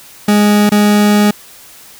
40% pulse tone with dropouts, 207.7 Hz, G#3, in tune, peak -6 dBFS, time 0.28-1.31 s, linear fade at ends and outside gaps 5 ms, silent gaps 0.694-0.718 s, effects white hiss -38 dBFS RMS until 1.99 s

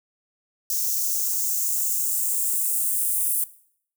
violet noise with high-pass filter sweep, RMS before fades -24 dBFS, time 0.7-3.44 s, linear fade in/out 2 ms, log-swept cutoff 5800 to 9600 Hz, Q 2.6, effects noise-tail reverb RT60 0.6 s tail -18 dB re dry

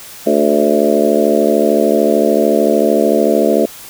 harmonic tone with a mistuned harmonic, 73.42 Hz, D2, in tune, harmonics 3 / 4 / 5 / 6 / 7 / 8 / 9, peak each -17 / -17 / -17 / -17 / -17 / -17 / -17 dBFS, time 0.26-3.66 s, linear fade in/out 10 ms, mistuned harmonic 6, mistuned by -36 cents, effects white hiss -34 dBFS RMS until 3.89 s

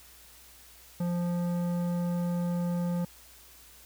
sine tone with tanh clipping, 174.61 Hz, F3, in tune, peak -29 dBFS, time 1-3.05 s, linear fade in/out 5 ms, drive 13 dB, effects added 60 Hz sine -60 dBFS peak until 3.85 s + white hiss -54 dBFS RMS until 3.85 s

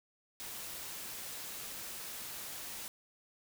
white noise, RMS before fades -44 dBFS, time 0.4-2.88 s, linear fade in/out 0 ms, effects none

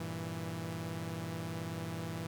sawtooth chord, E diminished, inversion first, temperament equal, 98 / 116.54 / 164.81 Hz, G2 / Bb2 / E3, 0 / 0 / 0 cents, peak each -40 / -40 / -36 dBFS, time 0-2.27 s, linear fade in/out 5 ms, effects none

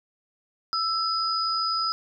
sine tone pair together, 1318.5 / 4978 Hz, E6 / D#8, 0 / 0 cents, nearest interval octave + major seventh, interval 2300 cents, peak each -26 dBFS, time 0.73-1.92 s, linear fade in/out 0 ms, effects none

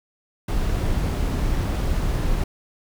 brown noise, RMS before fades -22 dBFS, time 0.48-2.44 s, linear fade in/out 5 ms, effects none

